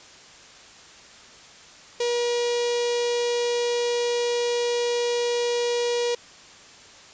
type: tone with notch filter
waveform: sawtooth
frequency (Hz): 479.1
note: A#4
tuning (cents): +47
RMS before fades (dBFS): -24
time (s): 2-6.15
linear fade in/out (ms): 5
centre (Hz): 1300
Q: 0.68
effects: white hiss -47 dBFS RMS until 7.13 s + resampled to 16000 Hz